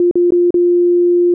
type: tone with dropouts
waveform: sine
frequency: 350.8 Hz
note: F4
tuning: 8 cents sharp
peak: -8 dBFS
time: 0-1.34 s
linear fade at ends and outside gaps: 2 ms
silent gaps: 0.112-0.155 / 0.306-0.321 / 0.506-0.542 s
effects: none